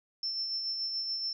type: tone with tremolo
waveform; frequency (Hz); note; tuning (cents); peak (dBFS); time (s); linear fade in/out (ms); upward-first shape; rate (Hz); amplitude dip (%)
sine; 5350; E8; +25; -30; 0.23-1.33; 2; sine; 7; 35
effects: none